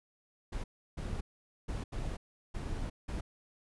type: noise bursts at uneven times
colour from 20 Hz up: brown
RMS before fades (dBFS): -37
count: 6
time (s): 0.52-0.64 / 0.97-1.21 / 1.68-1.84 / 1.92-2.17 / 2.54-2.9 / 3.08-3.21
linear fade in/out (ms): 10
effects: resampled to 24000 Hz